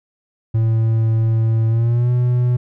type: tone with pitch glide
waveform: triangle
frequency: 112.3 to 123.17 Hz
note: A2 to B2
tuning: +36 to -4 cents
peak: -11 dBFS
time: 0.54-2.57 s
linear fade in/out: 10 ms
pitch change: +160 cents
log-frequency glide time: 1.68-2.11 s
effects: none